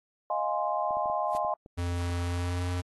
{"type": "chord", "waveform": "sine", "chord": "F minor seventh", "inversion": "third", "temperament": "equal", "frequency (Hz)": [622.3, 698.5, 830.6, 1046.5], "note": ["Eb5", "F5", "Ab5", "C6"], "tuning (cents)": [0, 0, 0, 0], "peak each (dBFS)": -32, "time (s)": [0.3, 1.54], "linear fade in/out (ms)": 2}
{"type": "clicks", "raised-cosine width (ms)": 2, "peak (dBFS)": -34, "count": 8, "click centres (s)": [0.908, 0.97, 1.058, 1.099, 1.35, 1.448, 1.661, 2.099]}
{"type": "noise with exponential growth", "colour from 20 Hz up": "white", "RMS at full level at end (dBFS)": -43, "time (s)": [1.25, 1.37], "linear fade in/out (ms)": 2, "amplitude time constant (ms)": 24}
{"type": "tone with pitch glide", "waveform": "square", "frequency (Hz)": [87.31, 89.2], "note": ["F2", "F2"], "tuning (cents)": [0, 37], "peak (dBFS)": -29, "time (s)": [1.77, 2.82], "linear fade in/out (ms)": 20, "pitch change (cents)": 37, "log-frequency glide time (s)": [2.25, 2.65]}
{"effects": ["AAC 32 kbps"]}